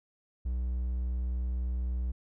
triangle tone, 61.74 Hz, B1, in tune, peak -27 dBFS, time 0.45-2.12 s, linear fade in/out 10 ms, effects none

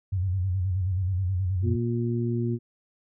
sine tone with vibrato, 92.9 Hz, F#2, 7 cents sharp, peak -23 dBFS, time 0.12-1.76 s, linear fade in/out 10 ms, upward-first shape square, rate 9.4 Hz, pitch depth 73 cents each way
harmonic tone, 118.1 Hz, A#2, 23 cents sharp, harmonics 1 / 2 / 3, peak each -26 / -29 / -31 dBFS, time 1.62-2.59 s, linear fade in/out 50 ms
effects none

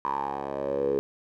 10% pulse tone with band-pass filter sweep, 69.3 Hz, C#2, in tune, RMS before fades -29 dBFS, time 0.05-0.99 s, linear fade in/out 0 ms, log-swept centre 1000 to 430 Hz, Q 8.1, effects none

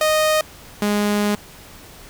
sawtooth tone pair in turn, 620 / 206.9 Hz, D#5 / G#3, -6 / -6 cents, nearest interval octave + perfect fifth, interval 1900 cents, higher first, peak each -11 / -13 dBFS, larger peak first, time 0.01-0.41 / 0.82-1.35 s, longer second, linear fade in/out 2 ms, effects pink hiss -42 dBFS RMS until 2.09 s

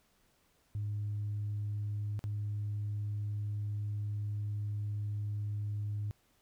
sine tone with dropouts, 103.9 Hz, G#2, 1 cent sharp, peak -32 dBFS, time 0.75-6.11 s, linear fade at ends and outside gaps 0 ms, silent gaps 2.192-2.24 s, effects tanh soft clip ceiling -30 dBFS + pink hiss -71 dBFS RMS until 6.41 s

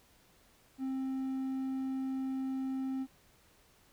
triangle tone, 264.5 Hz, C4, 19 cents sharp, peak -31 dBFS, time 0.78-3.07 s, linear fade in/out 50 ms, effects pink hiss -65 dBFS RMS until 3.92 s

